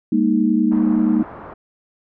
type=chord; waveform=sine; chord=Ab suspended second; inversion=none; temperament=equal with one note detuned; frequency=202.7 / 233.1 / 311.1 Hz; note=Ab3 / Bb3 / Eb4; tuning=-42 / 0 / 0 cents; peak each=-19 / -17 / -18 dBFS; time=0.12-1.23 s; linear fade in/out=5 ms
type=low-pass noise; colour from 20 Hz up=white; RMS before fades=-36 dBFS; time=0.71-1.54 s; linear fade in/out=10 ms; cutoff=1200 Hz; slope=24 dB/octave
effects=none